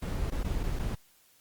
brown noise with dropouts, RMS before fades -31 dBFS, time 0.02-0.95 s, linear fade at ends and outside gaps 5 ms, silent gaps 0.303-0.32 / 0.433-0.444 / 0.632-0.636 / 0.79-0.794 s, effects white hiss -63 dBFS RMS until 1.4 s + Opus 48 kbps

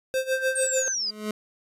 square tone with tremolo, 523.3 Hz, C5, in tune, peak -22 dBFS, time 0.14-0.88 s, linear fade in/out 0 ms, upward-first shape sine, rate 6.7 Hz, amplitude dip 85%
sine tone with vibrato, 1568 Hz, G6, in tune, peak -30 dBFS, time 0.28-0.95 s, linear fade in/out 50 ms, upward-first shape sine, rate 18 Hz, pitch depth 11 cents each way
sine linear sweep, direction down, 8690 to 4703 Hz, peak -25 dBFS, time 0.55-1.11 s, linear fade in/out 10 ms
25% pulse tone with exponential growth, 212.8 Hz, G#3, 42 cents sharp, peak -21 dBFS, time 0.93-1.31 s, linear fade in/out 2 ms, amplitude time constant 81 ms
effects resampled to 32000 Hz

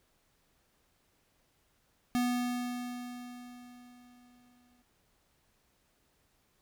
square tone with exponential decay, 245.4 Hz, B3, 11 cents flat, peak -27 dBFS, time 2.15-4.82 s, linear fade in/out 0 ms, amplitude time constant 580 ms, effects pink hiss -72 dBFS RMS until 6.61 s

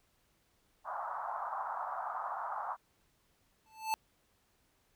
pink band-pass noise, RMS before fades -39 dBFS, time 0.84-2.77 s, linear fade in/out 50 ms, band 720 to 1300 Hz, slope 48 dB/octave
square tone with exponential growth, 879 Hz, A5, 2 cents flat, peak -28 dBFS, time 3.66-3.94 s, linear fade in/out 0 ms, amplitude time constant 59 ms
effects pink hiss -73 dBFS RMS until 4.95 s

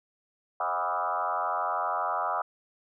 sine tone with frequency modulation, 987.8 Hz, B5, in tune, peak -26 dBFS, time 0.6-2.42 s, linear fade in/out 5 ms, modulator 87.6 Hz, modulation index 4.1, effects none

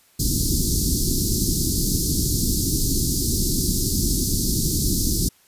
pink band-stop noise, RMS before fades -21 dBFS, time 0.19-5.29 s, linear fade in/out 10 ms, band 360 to 4400 Hz, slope 48 dB/octave, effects white hiss -57 dBFS RMS until 5.47 s + resampled to 32000 Hz

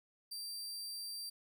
sawtooth tone, 4699 Hz, D8, in tune, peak -39 dBFS, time 0.31-1.3 s, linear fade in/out 10 ms, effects none

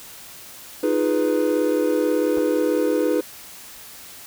triangle chord, F half-diminished seventh, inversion third, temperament equal, 311.1 / 349.2 / 415.3 / 493.9 Hz, Eb4 / F4 / Ab4 / Cb5, 0 / 0 / 0 / 0 cents, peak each -20 / -25 / -22 / -20 dBFS, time 0.83-3.21 s, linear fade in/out 5 ms
clicks, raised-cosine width 1 ms, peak -20 / -21 dBFS, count 2, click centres 2.373 / 2.384 s
effects white hiss -41 dBFS RMS until 4.26 s

